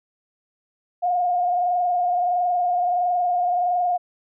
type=tone with frequency modulation; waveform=sine; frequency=713 Hz; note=F5; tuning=36 cents sharp; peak=-18 dBFS; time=1.02-3.98 s; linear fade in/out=20 ms; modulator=21.5 Hz; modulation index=0.77; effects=none